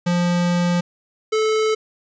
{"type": "tone pair in turn", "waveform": "square", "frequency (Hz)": [175.3, 435.4], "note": ["F3", "A4"], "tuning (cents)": [7, -18], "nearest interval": "octave + major third", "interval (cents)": 1575, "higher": "second", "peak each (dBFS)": -17, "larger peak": "neither", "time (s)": [[0.06, 0.81], [1.32, 1.75]], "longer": "first", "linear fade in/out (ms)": 10, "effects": ["resampled to 16000 Hz", "9-bit"]}